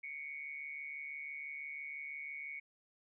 sine tone with amplitude modulation, 2222 Hz, C#7, 4 cents sharp, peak -39 dBFS, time 0.03-2.6 s, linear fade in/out 10 ms, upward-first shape sine, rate 146 Hz, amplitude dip 65%, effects none

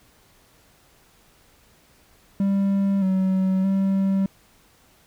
triangle tone with pitch steps, 197 / 188.9 / 193.8 Hz, G3 / F#3 / G3, +9 / +36 / -20 cents, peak -16 dBFS, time 2.4-4.26 s, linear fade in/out 2 ms, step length 620 ms, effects pink hiss -57 dBFS RMS until 5.06 s

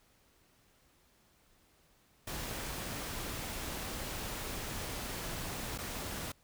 pink noise with dropouts, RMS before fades -40 dBFS, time 2.27-6.32 s, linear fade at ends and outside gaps 5 ms, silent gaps 5.778-5.785 s, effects pink hiss -68 dBFS RMS until 6.43 s

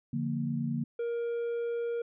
sine chord, Bb major, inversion first, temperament equal with one note detuned, 145.57 / 174.61 / 233.1 Hz, D3 / F3 / Bb3, -15 / 0 / 0 cents, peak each -33 / -37 / -32 dBFS, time 0.13-0.84 s, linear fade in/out 5 ms
triangle tone, 470 Hz, A#4, 14 cents sharp, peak -28 dBFS, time 0.99-2.02 s, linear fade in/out 5 ms
effects resampled to 8000 Hz

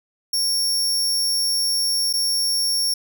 sawtooth tone with dropouts, 5500 Hz, F8, 27 cents flat, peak -16 dBFS, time 0.33-2.94 s, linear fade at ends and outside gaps 5 ms, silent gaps 2.129-2.136 s, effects none

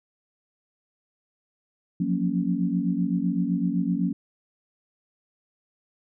sine chord, Gb major seventh, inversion third, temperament equal with one note detuned, 174.61 / 182.45 / 233.1 / 277.2 Hz, F3 / Gb3 / Bb3 / Db4, 0 / -24 / 0 / 0 cents, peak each -28 / -26 / -29 / -28 dBFS, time 2-4.13 s, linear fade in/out 5 ms, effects none

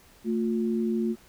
sine tone pair together, 224.1 / 355.7 Hz, A3 / F4, +32 / +32 cents, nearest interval minor sixth, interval 800 cents, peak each -25 / -29 dBFS, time 0.24-1.16 s, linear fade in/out 50 ms, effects pink hiss -56 dBFS RMS until 1.28 s

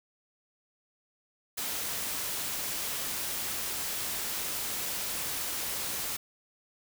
white noise, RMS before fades -34 dBFS, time 1.57-6.17 s, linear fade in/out 10 ms, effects none

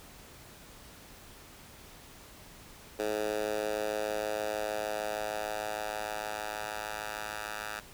10% pulse tone with high-pass filter sweep, 106.5 Hz, G#2, 44 cents sharp, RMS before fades -35 dBFS, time 2.99-7.8 s, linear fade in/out 5 ms, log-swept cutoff 430 to 1100 Hz, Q 2.1, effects pink hiss -52 dBFS RMS until 7.93 s

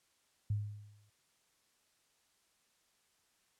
sine tone with exponential decay, 103.9 Hz, G#2, 1 cent sharp, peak -29 dBFS, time 0.5-1.1 s, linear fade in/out 5 ms, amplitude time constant 130 ms, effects white hiss -74 dBFS RMS until 3.59 s + low-pass 10000 Hz 12 dB/octave

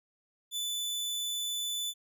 sawtooth tone, 3493 Hz, A7, 13 cents flat, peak -29 dBFS, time 0.51-1.94 s, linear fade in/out 50 ms, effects none

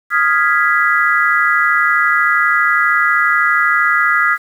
sine chord, F half-diminished seventh, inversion third, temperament equal, 1244.5 / 1396.9 / 1661.2 / 1975.5 Hz, Eb6 / F6 / Ab6 / Cb7, 0 / 0 / 0 / 0 cents, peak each -16 dBFS, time 0.1-4.38 s, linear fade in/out 50 ms, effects 7-bit

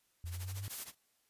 sine linear sweep, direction up, 83.9 to 101.1 Hz, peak -39 dBFS, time 0.24-0.68 s, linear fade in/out 0 ms
white noise with tremolo, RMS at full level -46 dBFS, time 0.25-0.95 s, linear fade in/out 50 ms, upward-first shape sine, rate 13 Hz, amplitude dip 80%
blue noise, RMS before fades -42 dBFS, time 0.69-0.85 s, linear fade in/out 20 ms
effects white hiss -75 dBFS RMS until 1.29 s + resampled to 32000 Hz

